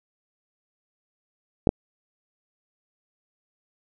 clicks, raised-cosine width 2 ms, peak -4 dBFS, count 2, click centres 1.672 / 1.691 s, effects none

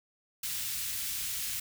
white band-stop noise, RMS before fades -35 dBFS, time 0.43-1.6 s, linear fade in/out 5 ms, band 130 to 2100 Hz, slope 12 dB/octave, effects none

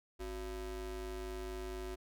square ring-modulated tone, 157.9 Hz, D#3, 26 cents sharp, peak -38 dBFS, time 0.19-1.96 s, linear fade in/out 20 ms, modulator 210 Hz, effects none

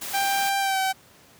white noise, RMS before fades -33 dBFS, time 0.01-0.5 s, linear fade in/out 10 ms
sawtooth tone with pitch glide, 789 to 765.2 Hz, G5 to G5, +11 to -42 cents, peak -18 dBFS, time 0.13-0.93 s, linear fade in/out 20 ms, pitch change -53 cents, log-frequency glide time 0.6-0.79 s
effects pink hiss -53 dBFS RMS until 1.39 s + high-pass 100 Hz 12 dB/octave

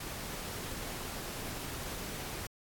pink noise, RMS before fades -41 dBFS, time 0-2.47 s, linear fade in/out 5 ms, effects AAC 64 kbps

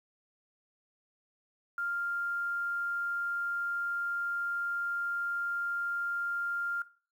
sine tone with quantisation, 1396.9 Hz, F6, in tune, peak -31 dBFS, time 1.78-6.82 s, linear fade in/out 2 ms, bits 10, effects noise-tail reverb RT60 0.4 s tail -17 dB re dry

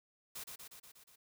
white noise with echo, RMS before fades -45 dBFS, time 0.35-0.44 s, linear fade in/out 10 ms, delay 120 ms, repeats 6, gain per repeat -3 dB, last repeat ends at 1.16 s, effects none

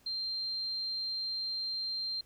sine tone, 4165 Hz, C8, 9 cents flat, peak -33 dBFS, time 0.06-2.21 s, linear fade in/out 5 ms, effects pink hiss -65 dBFS RMS until 2.25 s

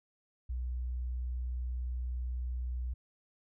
sine tone, 61.74 Hz, B1, in tune, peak -33 dBFS, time 0.49-2.94 s, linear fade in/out 10 ms, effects none

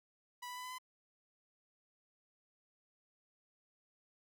sawtooth tone with pitch steps, 983 / 991 / 999 / 1007.1 / 1015.3 Hz, B5 / B5 / B5 / B5 / B5, -8 / +6 / +20 / +34 / +48 cents, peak -40 dBFS, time 0.42-0.785 s, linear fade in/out 10 ms, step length 73 ms, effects none

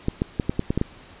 clicks, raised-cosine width 3 ms, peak -8 dBFS, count 8, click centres 0.084 / 0.219 / 0.398 / 0.495 / 0.594 / 0.705 / 0.776 / 0.814 s, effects pink hiss -47 dBFS RMS until 1.2 s + resampled to 8000 Hz

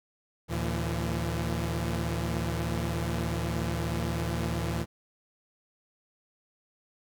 sawtooth tone cluster, 76 / 115.2 / 168.7 Hz, D#2 / A#2 / E3, -40 / -20 / +40 cents, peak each -29 dBFS, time 0.48-4.86 s, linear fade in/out 50 ms, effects none

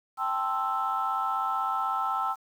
sine chord, A minor seventh, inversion third, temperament equal, 784 / 880 / 1046.5 / 1318.5 Hz, G5 / A5 / C6 / E6, 0 / 0 / 0 / 0 cents, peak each -31 / -33 / -33 / -28 dBFS, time 0.17-2.36 s, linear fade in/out 50 ms, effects tanh soft clip ceiling -18 dBFS + 9-bit

